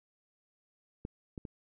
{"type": "clicks", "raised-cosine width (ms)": 3, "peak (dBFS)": [-25, -28, -29], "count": 3, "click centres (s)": [1.051, 1.378, 1.452], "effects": []}